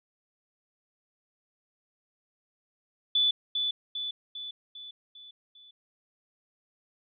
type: tone with echo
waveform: sine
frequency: 3476 Hz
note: A7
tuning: 22 cents flat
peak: -21 dBFS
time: 3.15-3.31 s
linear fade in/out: 5 ms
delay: 400 ms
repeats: 6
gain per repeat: -5 dB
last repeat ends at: 5.71 s
effects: none